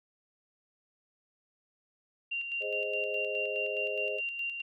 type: tone with tremolo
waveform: sine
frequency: 2770 Hz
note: F7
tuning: 15 cents flat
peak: -31 dBFS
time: 2.31-4.62 s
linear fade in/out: 10 ms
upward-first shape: square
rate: 4.8 Hz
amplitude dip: 45%
type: chord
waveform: sine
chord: Ab major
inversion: none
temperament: equal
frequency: 415.3 / 523.3 / 622.3 Hz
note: Ab4 / C5 / Eb5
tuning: 0 / 0 / 0 cents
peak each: -37 dBFS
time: 2.6-4.21 s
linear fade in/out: 50 ms
effects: none